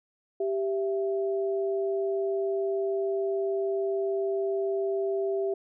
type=tone pair together; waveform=sine; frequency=392 / 665.2 Hz; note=G4 / E5; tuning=0 / +16 cents; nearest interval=major sixth; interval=916 cents; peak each=-26 / -33 dBFS; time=0.4-5.54 s; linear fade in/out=5 ms; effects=none